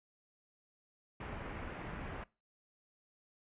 pink low-pass noise, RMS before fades -44 dBFS, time 1.2-2.24 s, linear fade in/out 5 ms, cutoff 2400 Hz, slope 24 dB/octave, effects noise-tail reverb RT60 0.3 s tail -23 dB re dry + resampled to 8000 Hz

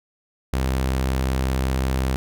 sawtooth tone, 65.41 Hz, C2, in tune, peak -16 dBFS, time 0.53-2.16 s, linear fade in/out 0 ms, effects none

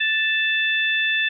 harmonic tone, 880 Hz, A5, in tune, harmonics 2 / 3 / 4, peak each -21 / -23 / -25 dBFS, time 0-1.29 s, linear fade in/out 10 ms, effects none

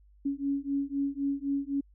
sine beating tone pair, 277.2 / 281.1 Hz, C#4 / C#4, 0 / +24 cents, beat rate 3.9 Hz, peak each -31 dBFS, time 0.25-1.81 s, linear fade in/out 10 ms, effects added 50 Hz sine -56 dBFS peak until 1.94 s

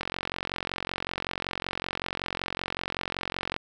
click train, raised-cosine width 0.3 ms, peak -13 dBFS, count 162, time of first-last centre 0.01-3.564 s, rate 45.3 Hz, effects none

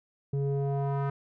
square tone with low-pass filter sweep, 139.3 Hz, C#3, 9 cents sharp, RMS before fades -29 dBFS, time 0.33-1.1 s, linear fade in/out 5 ms, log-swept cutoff 320 to 1300 Hz, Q 2, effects none

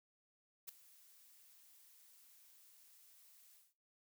blue noise with ADSR envelope, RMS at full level -45 dBFS, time 0.67-3.74 s, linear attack 20 ms, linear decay 6 ms, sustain -20 dB, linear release 190 ms, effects noise-tail reverb RT60 0.3 s tail -17 dB re dry

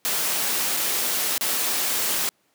white noise with dropouts, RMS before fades -24 dBFS, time 0.05-2.29 s, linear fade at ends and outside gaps 0 ms, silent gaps 0.767-0.771 / 1.379-1.41 s, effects pink hiss -66 dBFS RMS until 2.54 s + high-pass 200 Hz 12 dB/octave

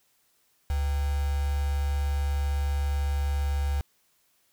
sine tone with quantisation, 71.1 Hz, C#2, 45 cents sharp, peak -24 dBFS, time 0.7-3.81 s, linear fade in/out 0 ms, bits 6, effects white hiss -68 dBFS RMS until 4.52 s

